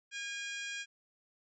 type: harmonic tone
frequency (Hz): 814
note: G#5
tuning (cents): -35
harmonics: 2 / 3 / 4 / 5 / 6 / 7 / 8 / 9 / 10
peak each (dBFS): -42 / -43 / -45 / -55 / -53 / -50 / -58 / -52 / -64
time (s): 0.11-0.86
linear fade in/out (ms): 50
effects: none